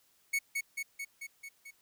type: tone with echo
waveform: 45% pulse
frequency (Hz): 2217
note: C#7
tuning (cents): 0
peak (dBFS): -28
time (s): 0.33-0.39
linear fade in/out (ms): 10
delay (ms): 220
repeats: 6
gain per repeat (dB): -3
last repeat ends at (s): 1.71
effects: white hiss -69 dBFS RMS until 1.81 s